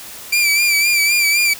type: tone with vibrato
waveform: sawtooth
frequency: 2349 Hz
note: D7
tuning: in tune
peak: -9 dBFS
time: 0.32-1.54 s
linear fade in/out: 10 ms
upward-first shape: sine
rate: 3.9 Hz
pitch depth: 50 cents each way
effects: white hiss -34 dBFS RMS until 1.59 s